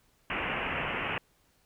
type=low-pass noise; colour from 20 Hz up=white; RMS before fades=-33 dBFS; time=0.3-1.18 s; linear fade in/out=2 ms; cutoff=2900 Hz; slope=96 dB/octave; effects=pink hiss -68 dBFS RMS until 1.65 s